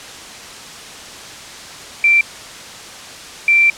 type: tone pair in turn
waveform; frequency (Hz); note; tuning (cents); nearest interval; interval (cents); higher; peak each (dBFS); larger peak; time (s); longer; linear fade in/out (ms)
sine; 2349 / 2349; D7 / D7; 0 / 0; unison; 0; neither; -8; neither; 2.04-2.21 / 3.48-3.7; second; 2
effects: white hiss -33 dBFS RMS until 3.77 s + low-pass 7000 Hz 12 dB/octave